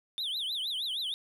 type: tone with vibrato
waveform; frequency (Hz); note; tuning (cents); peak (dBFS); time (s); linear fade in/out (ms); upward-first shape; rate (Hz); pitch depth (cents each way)
triangle; 3479; A7; -20; -30; 0.18-1.14; 0; triangle; 6.4; 290
effects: none